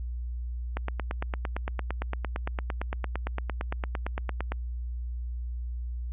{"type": "click train", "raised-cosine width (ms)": 0.5, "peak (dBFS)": -16, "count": 34, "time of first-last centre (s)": [0.77, 4.52], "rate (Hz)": 8.8, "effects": ["added 60 Hz sine -31 dBFS peak until 6.12 s", "resampled to 8000 Hz"]}